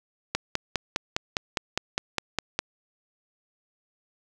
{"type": "click train", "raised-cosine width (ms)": 0.2, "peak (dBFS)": -7, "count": 12, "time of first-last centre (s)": [0.35, 2.59], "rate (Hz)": 4.91, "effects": []}